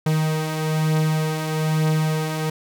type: beating tone pair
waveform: 45% pulse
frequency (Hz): 155.56 / 156.66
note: D#3 / D#3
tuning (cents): 0 / +12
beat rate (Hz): 1.1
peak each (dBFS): -26 / -20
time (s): 0.06-2.5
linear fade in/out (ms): 5
effects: none